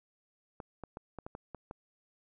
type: clicks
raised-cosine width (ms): 1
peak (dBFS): -28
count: 8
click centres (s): 0.602 / 0.837 / 0.971 / 1.187 / 1.265 / 1.351 / 1.547 / 1.711
effects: none